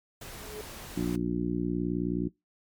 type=noise; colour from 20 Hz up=pink; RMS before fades=-43 dBFS; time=0.21-1.16 s; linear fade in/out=5 ms
type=tone with exponential growth; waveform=sine; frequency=424.9 Hz; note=G#4; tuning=40 cents sharp; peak=-34 dBFS; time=0.22-0.61 s; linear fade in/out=2 ms; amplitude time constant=84 ms
type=harmonic tone; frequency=59.5 Hz; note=A#1; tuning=36 cents sharp; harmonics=1 / 2 / 3 / 4 / 5 / 6; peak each=-39 / -40 / -31 / -35 / -31 / -35 dBFS; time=0.96-2.29 s; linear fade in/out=20 ms
effects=noise-tail reverb RT60 0.2 s tail -24 dB re dry + MP3 96 kbps